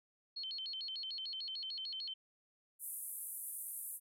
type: tone with vibrato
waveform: sine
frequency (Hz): 3652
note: A#7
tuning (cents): -36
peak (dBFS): -40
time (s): 0.36-2.14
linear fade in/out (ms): 10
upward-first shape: square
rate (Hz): 6.7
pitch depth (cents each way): 290
type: band-pass noise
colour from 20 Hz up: white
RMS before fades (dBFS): -45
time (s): 2.79-4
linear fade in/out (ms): 50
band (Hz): 9200 to 13000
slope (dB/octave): 48
effects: none